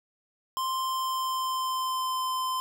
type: tone with pitch glide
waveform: square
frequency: 1046.5 to 1032.1 Hz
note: C6 to C6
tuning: 0 to -24 cents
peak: -28 dBFS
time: 0.57-2.6 s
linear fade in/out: 0 ms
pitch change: -24 cents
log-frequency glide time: 0.82-2.23 s
effects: none